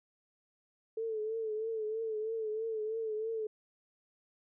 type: tone with vibrato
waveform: sine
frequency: 440 Hz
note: A4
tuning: in tune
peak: -33 dBFS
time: 0.97-3.47 s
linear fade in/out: 5 ms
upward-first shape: triangle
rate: 3.1 Hz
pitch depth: 64 cents each way
effects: none